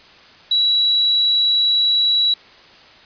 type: tone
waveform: sine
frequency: 3910 Hz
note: B7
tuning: 18 cents flat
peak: -13 dBFS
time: 0.51-2.34 s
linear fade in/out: 5 ms
effects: white hiss -45 dBFS RMS until 3.05 s + resampled to 11025 Hz